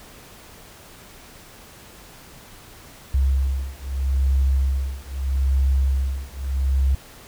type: beating tone pair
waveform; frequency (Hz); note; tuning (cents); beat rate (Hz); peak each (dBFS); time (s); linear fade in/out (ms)
sine; 66.7 / 67.49; C2 / C#2; +34 / -46; 0.79; -21; 3.14-6.95; 5
effects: pink hiss -45 dBFS RMS until 7.27 s